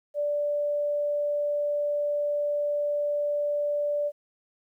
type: tone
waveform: sine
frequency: 585 Hz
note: D5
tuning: 7 cents flat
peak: -24 dBFS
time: 0.14-4.12 s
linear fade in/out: 50 ms
effects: 11-bit